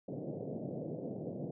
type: band-pass noise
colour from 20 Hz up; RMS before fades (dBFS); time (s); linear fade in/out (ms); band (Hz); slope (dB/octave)
pink; -41; 0.08-1.51; 5; 120 to 630; 48
effects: none